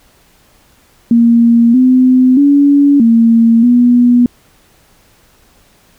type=tone with pitch steps; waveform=sine; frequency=233.6 / 255.4 / 284.1 / 229.4 / 243.2 Hz; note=A#3 / C4 / C#4 / A#3 / B3; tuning=+4 / -42 / +43 / -28 / -26 cents; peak=-4 dBFS; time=1.11-4.26 s; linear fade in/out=2 ms; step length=630 ms; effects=pink hiss -49 dBFS RMS until 5.98 s